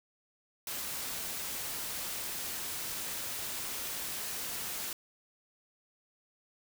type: noise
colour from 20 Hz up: white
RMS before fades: -38 dBFS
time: 0.67-4.93 s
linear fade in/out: 2 ms
effects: none